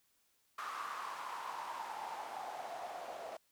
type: noise with band-pass filter sweep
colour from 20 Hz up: white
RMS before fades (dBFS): -44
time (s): 0.58-3.37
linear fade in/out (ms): 5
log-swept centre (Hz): 1200 to 640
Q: 5.3
effects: white hiss -75 dBFS RMS until 3.51 s